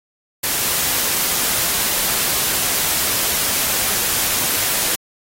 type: noise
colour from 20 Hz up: white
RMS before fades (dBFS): -19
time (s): 0.43-4.96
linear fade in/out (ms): 10
effects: AAC 48 kbps